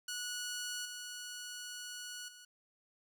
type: tone with level steps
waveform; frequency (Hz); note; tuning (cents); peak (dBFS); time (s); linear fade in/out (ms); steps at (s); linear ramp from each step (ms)
10% pulse; 1465; F#6; -18; -30 / -35 / -45; 0.08-2.45; 5; 0.85 / 2.28; 5
effects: none